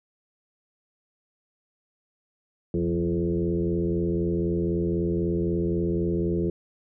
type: tone with frequency modulation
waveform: sine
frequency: 260 Hz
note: C4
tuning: 11 cents flat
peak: -22 dBFS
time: 2.74-6.5 s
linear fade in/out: 2 ms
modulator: 83.9 Hz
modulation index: 2.1
effects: none